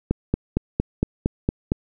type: click train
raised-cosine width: 3 ms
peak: -6 dBFS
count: 8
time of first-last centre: 0.11-1.719 s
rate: 4.35 Hz
effects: none